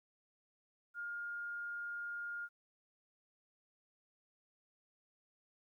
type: tone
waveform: sine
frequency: 1415 Hz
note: F6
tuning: 22 cents sharp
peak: -40 dBFS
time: 0.94-2.49 s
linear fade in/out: 50 ms
effects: 13-bit